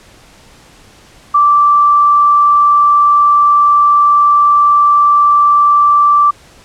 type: tone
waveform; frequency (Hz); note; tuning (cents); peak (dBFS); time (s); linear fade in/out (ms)
sine; 1169; D6; -8; -5; 1.34-6.31; 10
effects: pink hiss -42 dBFS RMS until 6.64 s + low-pass 9000 Hz 12 dB/octave